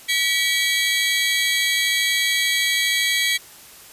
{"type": "tone cluster", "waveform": "35% pulse", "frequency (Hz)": [1948, 2277, 3200, 3313, 3997], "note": ["B6", "C#7", "G7", "G#7", "B7"], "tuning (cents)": [-24, 46, 35, -5, 20], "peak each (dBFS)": [-21, -21, -29, -22, -26], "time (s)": [0.08, 3.38], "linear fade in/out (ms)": 20, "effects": ["white hiss -44 dBFS RMS until 3.92 s", "resampled to 32000 Hz"]}